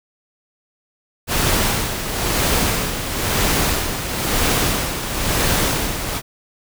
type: noise with tremolo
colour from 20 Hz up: pink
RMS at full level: -17 dBFS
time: 1.27-6.22 s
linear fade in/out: 50 ms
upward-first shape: sine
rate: 1 Hz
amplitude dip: 60%
effects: none